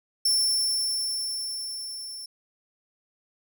sawtooth tone with level ramp, 5390 Hz, E8, 38 cents sharp, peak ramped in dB -17 to -34 dBFS, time 0.25-2.26 s, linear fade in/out 5 ms, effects none

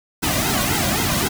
pink noise with flanger, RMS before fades -20 dBFS, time 0.22-1.29 s, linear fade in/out 20 ms, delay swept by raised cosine 1.7 to 2.34 ms, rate 3.8 Hz, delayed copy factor -0.95, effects none

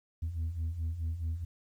sine beating tone pair, 78.4 / 83.1 Hz, D#2 / E2, +14 / +15 cents, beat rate 4.7 Hz, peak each -36 / -31 dBFS, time 0.22-1.45 s, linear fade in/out 10 ms, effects tanh soft clip ceiling -29 dBFS + 11-bit

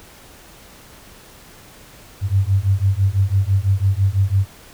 sine beating tone pair, 94.6 / 100.6 Hz, F#2 / G2, +39 / +45 cents, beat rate 6 Hz, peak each -17 dBFS, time 2.21-4.47 s, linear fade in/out 50 ms, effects pink hiss -44 dBFS RMS until 4.73 s

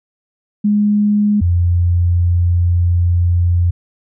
sine tone pair in turn, 207.7 / 87.33 Hz, G#3 / F2, 0 / 0 cents, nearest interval octave + minor third, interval 1500 cents, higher first, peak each -10 dBFS, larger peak neither, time 0.64-1.41 / 1.41-3.71 s, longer second, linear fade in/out 10 ms, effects none

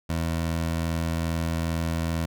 20% pulse tone, 82.41 Hz, E2, in tune, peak -20 dBFS, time 0.09-2.26 s, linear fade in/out 10 ms, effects none

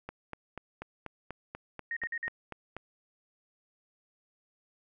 click train, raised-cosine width 0.5 ms, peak -24 dBFS, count 12, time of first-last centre 0.09-2.766 s, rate 4.11 Hz
sine tone bursts, 1860 Hz, A#6, 4 cents flat, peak -32 dBFS, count 4, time 1.91-2.284 s, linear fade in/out 2 ms, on 56 ms, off 50 ms
effects none

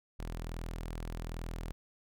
sawtooth tone, 41.2 Hz, E1, in tune, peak -34 dBFS, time 0.19-1.72 s, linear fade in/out 0 ms, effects none

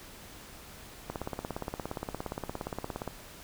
click train, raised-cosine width 1 ms, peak -20 dBFS, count 35, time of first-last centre 1.1-3.077 s, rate 17.2 Hz, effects pink hiss -49 dBFS RMS until 3.43 s

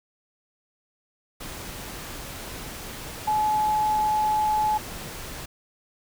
sine tone in noise, 854 Hz, G#5, 48 cents sharp, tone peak -20 dBFS, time 3.27-4.78 s, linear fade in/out 10 ms, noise pink, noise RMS -37 dBFS, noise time 1.4-5.46 s, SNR +14 dB, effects none

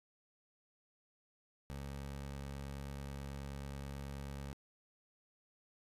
20% pulse tone, 69.3 Hz, C#2, in tune, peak -38 dBFS, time 1.7-4.53 s, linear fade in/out 0 ms, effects resampled to 32000 Hz

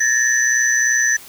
sine tone cluster, 1715 / 1838 / 5990 Hz, A6 / A#6 / F#8, -45 / -25 / +20 cents, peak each -18 dBFS, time 0-1.17 s, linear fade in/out 10 ms, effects white hiss -40 dBFS RMS until 1.28 s

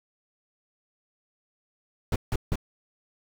brown noise bursts, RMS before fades -25 dBFS, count 3, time 2.12-2.557 s, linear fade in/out 2 ms, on 39 ms, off 160 ms, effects none

